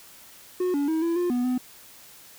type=tone with pitch steps; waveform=triangle; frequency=363.4 / 285.1 / 319.4 / 335.8 / 353.2 / 245.7 / 252 Hz; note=F#4 / C#4 / D#4 / E4 / F4 / B3 / B3; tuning=-31 / +49 / +45 / +32 / +20 / -9 / +35 cents; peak=-20 dBFS; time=0.6-1.58 s; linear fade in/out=5 ms; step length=140 ms; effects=white hiss -49 dBFS RMS until 2.38 s